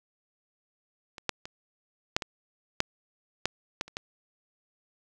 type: clicks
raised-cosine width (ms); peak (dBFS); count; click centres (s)
0.2; -24 / -9 / -22 / -6 / -16 / -6 / -8 / -12 / -29 / -16; 10; 1.182 / 1.293 / 1.455 / 2.165 / 2.222 / 2.804 / 3.456 / 3.811 / 3.88 / 3.969
effects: none